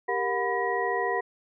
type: tone cluster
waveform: sine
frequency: 396.2 / 470.1 / 727 / 994 / 1903 Hz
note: G4 / A#4 / F#5 / B5 / A#6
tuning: +18 / +15 / -31 / +11 / +35 cents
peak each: -31 dBFS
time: 0.08-1.21 s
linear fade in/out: 10 ms
effects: none